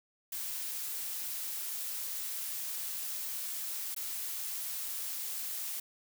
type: noise with dropouts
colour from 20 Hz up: blue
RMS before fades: -38 dBFS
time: 0.32-5.8 s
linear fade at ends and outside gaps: 5 ms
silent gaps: 3.947-3.963 s
effects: none